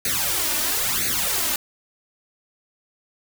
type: noise with flanger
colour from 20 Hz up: white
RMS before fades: -23 dBFS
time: 0.05-1.56 s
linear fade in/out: 2 ms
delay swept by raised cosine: 0.47 to 3.37 ms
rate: 1 Hz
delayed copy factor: +0.9
effects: none